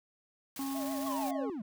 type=noise with tremolo; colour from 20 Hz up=white; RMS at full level=-44 dBFS; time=0.56-1.31 s; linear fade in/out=2 ms; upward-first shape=square; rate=20 Hz; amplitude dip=25%
type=harmonic tone; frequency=272.7 Hz; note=C#4; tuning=28 cents flat; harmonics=1 / 3 / 4; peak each=-34 / -44 / -46 dBFS; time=0.59-1.5 s; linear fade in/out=2 ms
type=tone with vibrato; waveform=triangle; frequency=619 Hz; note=D#5; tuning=9 cents flat; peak=-38 dBFS; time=0.74-1.46 s; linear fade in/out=20 ms; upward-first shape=triangle; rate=7 Hz; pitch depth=160 cents each way
type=linear sweep; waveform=triangle; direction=down; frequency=1128 to 190 Hz; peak=-34 dBFS; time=1.06-1.62 s; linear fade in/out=5 ms
effects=none